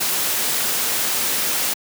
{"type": "noise", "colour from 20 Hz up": "white", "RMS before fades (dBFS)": -21, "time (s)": [0, 1.74], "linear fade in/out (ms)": 10, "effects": ["high-pass 150 Hz 12 dB/octave"]}